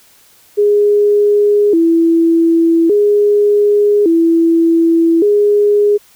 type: tone with vibrato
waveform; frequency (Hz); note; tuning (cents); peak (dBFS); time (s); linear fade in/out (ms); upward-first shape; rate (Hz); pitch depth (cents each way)
sine; 370; F#4; 0; -7; 0.57-5.98; 20; square; 0.43; 190
effects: white hiss -47 dBFS RMS until 6.15 s